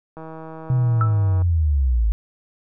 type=click train; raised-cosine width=1 ms; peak=-23 dBFS; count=201; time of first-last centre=0.17-1.42 s; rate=160 Hz
type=linear sweep; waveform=sine; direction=down; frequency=129.7 to 50.8 Hz; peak=-15 dBFS; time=0.7-2.12 s; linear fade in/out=0 ms
type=tone with exponential decay; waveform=sine; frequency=1318.5 Hz; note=E6; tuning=in tune; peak=-17 dBFS; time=1.01-1.17 s; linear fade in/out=1 ms; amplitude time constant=34 ms
effects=none